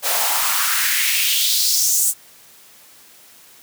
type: noise with high-pass filter sweep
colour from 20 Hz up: white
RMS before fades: -18 dBFS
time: 0.02-2.14 s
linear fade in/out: 50 ms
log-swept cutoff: 580 to 8400 Hz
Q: 2.8
effects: white hiss -47 dBFS RMS until 3.62 s + high-pass 100 Hz 12 dB/octave